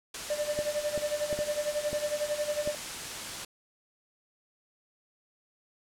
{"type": "noise", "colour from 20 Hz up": "white", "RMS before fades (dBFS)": -37, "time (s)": [0.14, 3.45], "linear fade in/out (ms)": 5}
{"type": "tone with tremolo", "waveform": "triangle", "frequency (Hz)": 595, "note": "D5", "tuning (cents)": 22, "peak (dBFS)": -24, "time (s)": [0.3, 2.75], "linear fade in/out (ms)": 2, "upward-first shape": "sine", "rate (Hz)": 11, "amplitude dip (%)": 80}
{"type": "clicks", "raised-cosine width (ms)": 2, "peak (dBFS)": -23, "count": 6, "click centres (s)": [0.59, 0.977, 1.328, 1.39, 1.93, 2.675]}
{"effects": ["low-pass 9000 Hz 12 dB/octave"]}